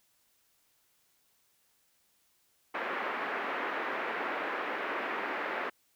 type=band-pass noise; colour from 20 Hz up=white; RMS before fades=-35 dBFS; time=2.74-5.7 s; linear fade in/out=10 ms; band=270 to 2000 Hz; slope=24 dB/octave; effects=white hiss -71 dBFS RMS until 5.95 s